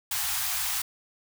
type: band-stop noise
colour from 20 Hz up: white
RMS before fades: -29 dBFS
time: 0.11-0.82 s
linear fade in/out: 5 ms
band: 110 to 710 Hz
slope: 96 dB/octave
effects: none